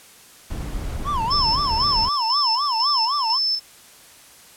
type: noise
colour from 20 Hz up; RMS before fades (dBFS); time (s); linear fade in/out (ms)
brown; -28; 0.5-2.09; 5
type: tone with vibrato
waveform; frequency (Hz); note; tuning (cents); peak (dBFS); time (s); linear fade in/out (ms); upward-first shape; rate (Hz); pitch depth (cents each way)
triangle; 1023; C6; -39; -19; 1.04-3.39; 50; sine; 3.9; 250
type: tone with tremolo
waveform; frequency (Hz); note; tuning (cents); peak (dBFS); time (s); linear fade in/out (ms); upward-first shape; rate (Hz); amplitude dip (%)
sine; 5274; E8; 0; -18; 1.3-3.6; 20; square; 2; 45
effects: white hiss -47 dBFS RMS until 4.56 s + low-pass 12000 Hz 12 dB/octave